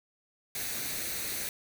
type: noise with comb filter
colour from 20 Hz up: white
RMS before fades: -35 dBFS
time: 0.55-1.49 s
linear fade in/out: 2 ms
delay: 0.48 ms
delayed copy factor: +0.5
effects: none